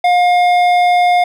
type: tone with hard clipping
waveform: sine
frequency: 712 Hz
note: F5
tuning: 33 cents sharp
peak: -10 dBFS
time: 0.04-1.24 s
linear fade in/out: 5 ms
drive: 10 dB
effects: none